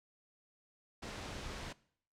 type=noise; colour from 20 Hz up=pink; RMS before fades=-44 dBFS; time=1.02-1.73 s; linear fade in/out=10 ms; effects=noise-tail reverb RT60 0.6 s tail -21 dB re dry + low-pass 6000 Hz 12 dB/octave